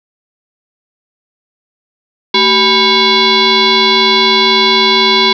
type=tone with frequency modulation; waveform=sine; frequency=2200 Hz; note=C#7; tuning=14 cents flat; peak=-6 dBFS; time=2.34-5.33 s; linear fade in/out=5 ms; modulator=606 Hz; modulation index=3.5; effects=none